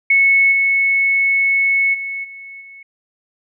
sine tone with level steps, 2202 Hz, C#7, 12 cents flat, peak -9 / -12 / -22 / -32 / -36 dBFS, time 0.1-2.83 s, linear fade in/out 5 ms, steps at 0.51 / 1.93 / 2.23 / 2.6 s, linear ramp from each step 20 ms, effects none

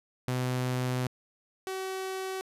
sawtooth tone pair in turn, 126.6 / 379.4 Hz, B2 / F#4, +43 / +43 cents, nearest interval octave + perfect fifth, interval 1900 cents, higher second, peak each -24 / -29 dBFS, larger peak first, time 0.28-1.07 / 1.67-2.41 s, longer first, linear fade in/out 0 ms, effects resampled to 32000 Hz

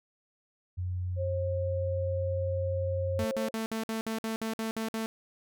sine tone with pitch glide, 90.5 to 91.18 Hz, F#2 to F#2, -38 to -25 cents, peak -30 dBFS, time 0.77-3.25 s, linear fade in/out 20 ms, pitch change +13 cents, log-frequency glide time 1.62-2.43 s
sine tone, 537 Hz, C5, 45 cents sharp, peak -31 dBFS, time 1.16-3.51 s, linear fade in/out 50 ms
sawtooth tone bursts, 222.7 Hz, A3, 21 cents sharp, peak -27 dBFS, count 11, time 3.19-5.06 s, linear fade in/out 0 ms, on 120 ms, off 55 ms
effects none

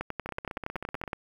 two click trains, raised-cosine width 0.5 ms, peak -21 / -17 dBFS, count 14 / 13, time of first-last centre 0.26-1.078 / 0.01-1.131 s, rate 15.9 / 10.7 Hz, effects 8-bit

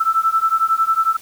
sine beating tone pair, 1318.5 / 1329.5 Hz, E6 / E6, 0 / +14 cents, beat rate 11 Hz, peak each -17 dBFS, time 0-1.17 s, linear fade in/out 10 ms, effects white hiss -43 dBFS RMS until 1.21 s

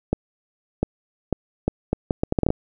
accelerating click train, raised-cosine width 2 ms, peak -6 dBFS, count 13, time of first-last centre 0.13-2.504 s, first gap 700 ms, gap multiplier 0.71, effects none

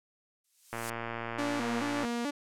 violet noise with exponential growth, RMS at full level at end -30 dBFS, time 0.44-0.9 s, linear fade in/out 5 ms, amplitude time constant 100 ms
click train, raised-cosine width 0.5 ms, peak -21 dBFS, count 154, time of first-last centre 0.73-2.049 s, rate 116 Hz
sawtooth tone with vibrato, 261.6 Hz, C4, in tune, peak -27 dBFS, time 1.38-2.31 s, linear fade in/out 10 ms, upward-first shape square, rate 2.3 Hz, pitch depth 170 cents each way
effects low-pass 9000 Hz 12 dB/octave

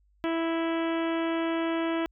harmonic tone, 329.6 Hz, E4, in tune, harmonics 1 / 2 / 3 / 4 / 5 / 6 / 7 / 8 / 9 / 10, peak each -27 / -33 / -37 / -39 / -41 / -43 / -44 / -45 / -46 / -47 dBFS, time 0.24-2.06 s, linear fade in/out 0 ms, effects added 50 Hz sine -62 dBFS peak until 2.11 s

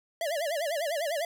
square tone with vibrato, 622.3 Hz, D#5, in tune, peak -29 dBFS, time 0.21-1.25 s, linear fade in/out 2 ms, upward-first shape sine, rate 10 Hz, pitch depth 180 cents each way, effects none

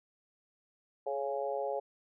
harmonic tone with a mistuned harmonic, 138.59 Hz, C#3, in tune, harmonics 3 / 4 / 5 / 6, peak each -38 / -35 / -39 / -40 dBFS, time 1.06-1.8 s, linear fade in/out 10 ms, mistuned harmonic 3, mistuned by +25 cents, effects none

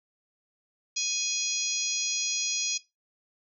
harmonic tone, 830 Hz, G#5, 1 cent flat, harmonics 3 / 4 / 5 / 6 / 7 / 8, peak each -36 / -36 / -35 / -33 / -32 / -32 dBFS, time 0.96-2.78 s, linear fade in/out 10 ms, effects noise-tail reverb RT60 0.2 s tail -17 dB re dry

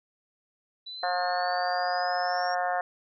sine exponential sweep, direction up, 3951 to 5588 Hz, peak -37 dBFS, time 0.86-2.55 s, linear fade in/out 10 ms
harmonic tone, 179.3 Hz, F3, 46 cents sharp, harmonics 3 / 4 / 5 / 6 / 7 / 8 / 9 / 10, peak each -35 / -27 / -38 / -37 / -40 / -37 / -39 / -37 dBFS, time 1.03-2.81 s, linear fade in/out 2 ms
effects none

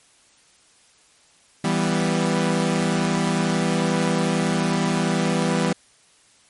sawtooth chord, E minor, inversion none, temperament equal, 164.81 / 196 / 246.9 Hz, E3 / G3 / B3, 0 / 0 / 0 cents, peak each -19 / -19 / -21 dBFS, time 1.64-5.73 s, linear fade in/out 5 ms, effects white hiss -56 dBFS RMS until 6.49 s + MP3 48 kbps

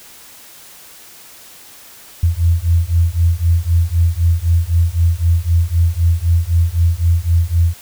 sine beating tone pair, 82.7 / 86.6 Hz, E2 / F2, +6 / -14 cents, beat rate 3.9 Hz, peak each -14 dBFS, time 2.23-7.74 s, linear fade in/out 5 ms, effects white hiss -40 dBFS RMS until 7.81 s

